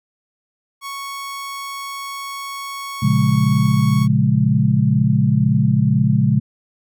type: tone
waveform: sawtooth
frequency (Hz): 1108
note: C#6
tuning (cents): -1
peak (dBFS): -23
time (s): 0.81-4.08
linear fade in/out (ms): 50
type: chord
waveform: sine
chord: Bb minor seventh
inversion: none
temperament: equal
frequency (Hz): 116.54 / 138.59 / 174.61 / 207.7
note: Bb2 / Db3 / F3 / Ab3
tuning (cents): 0 / 0 / 0 / 0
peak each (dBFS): -18 / -16 / -21 / -18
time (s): 3.02-6.4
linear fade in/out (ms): 10
effects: none